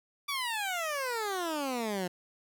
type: exponential sweep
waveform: 15% pulse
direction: down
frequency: 1170 to 174.61 Hz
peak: -25 dBFS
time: 0.28-2.08 s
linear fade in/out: 10 ms
effects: 11-bit